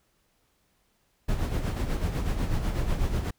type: noise with tremolo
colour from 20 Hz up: brown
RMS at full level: -25 dBFS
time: 1.28-3.31 s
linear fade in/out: 10 ms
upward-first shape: sine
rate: 8.1 Hz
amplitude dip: 55%
effects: pink hiss -70 dBFS RMS until 3.38 s